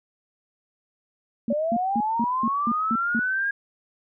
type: tone bursts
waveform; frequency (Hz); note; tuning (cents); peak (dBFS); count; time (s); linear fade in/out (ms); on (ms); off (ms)
sine; 229.6; A#3; -26; -22; 8; 1.48-3.194; 2; 48; 190
type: linear sweep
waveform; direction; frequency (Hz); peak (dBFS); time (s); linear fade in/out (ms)
sine; up; 565 to 1638; -22; 1.5-3.51; 5
effects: none